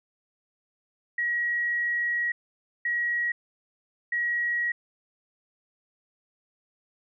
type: tone bursts at uneven times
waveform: sine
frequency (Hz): 1907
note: A#6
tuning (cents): +39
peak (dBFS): -24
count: 3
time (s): 1.18-2.32 / 2.85-3.32 / 4.12-4.72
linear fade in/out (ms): 5
effects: none